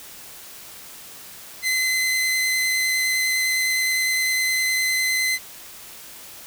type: tone with vibrato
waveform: sawtooth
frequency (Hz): 2046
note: C7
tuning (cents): -39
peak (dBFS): -16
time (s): 1.62-5.39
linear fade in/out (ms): 50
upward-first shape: triangle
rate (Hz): 9.8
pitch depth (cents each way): 11
effects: white hiss -41 dBFS RMS until 6.46 s